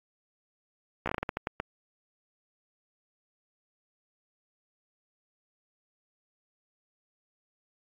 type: slowing click train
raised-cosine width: 0.5 ms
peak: -15 dBFS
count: 11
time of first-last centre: 1.06-1.6 s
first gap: 14 ms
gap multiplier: 1.28
effects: AAC 48 kbps